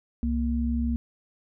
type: tone pair together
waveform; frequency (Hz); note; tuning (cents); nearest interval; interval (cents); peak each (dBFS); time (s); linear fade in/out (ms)
sine; 66.93 / 234.6; C2 / A#3; +40 / +11; octave + minor seventh; 2171; -26; 0.23-0.96; 0
effects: none